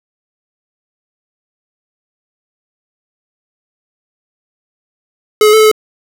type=tone with pitch steps; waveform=square; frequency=426.6 / 424.1 / 437.5 / 432.9 / 430.1 Hz; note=G#4 / G#4 / A4 / A4 / A4; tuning=+46 / +36 / -10 / -28 / -39 cents; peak=-5 dBFS; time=5.41-5.715 s; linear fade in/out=2 ms; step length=61 ms; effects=none